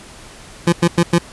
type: tone bursts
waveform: 25% pulse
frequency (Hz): 171.4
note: F3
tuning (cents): -32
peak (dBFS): -6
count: 4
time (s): 0.67-1.184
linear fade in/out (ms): 5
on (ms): 55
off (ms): 98
effects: pink hiss -39 dBFS RMS until 1.32 s + resampled to 24000 Hz